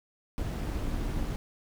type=noise with amplitude modulation; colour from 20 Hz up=brown; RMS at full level=-29 dBFS; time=0.38-1.36 s; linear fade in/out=0 ms; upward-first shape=sine; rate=258 Hz; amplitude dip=60%; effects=none